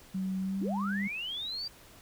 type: tone with pitch glide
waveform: sine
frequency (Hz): 189.2 to 198.84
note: F#3 to G3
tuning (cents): +39 to +25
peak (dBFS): -30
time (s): 0.14-1.08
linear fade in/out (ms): 10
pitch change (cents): +86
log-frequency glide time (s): 0.41-0.72
type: linear sweep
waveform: sine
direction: up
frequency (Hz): 242.3 to 4749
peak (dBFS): -34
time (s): 0.61-1.68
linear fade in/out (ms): 5
effects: pink hiss -55 dBFS RMS until 2.01 s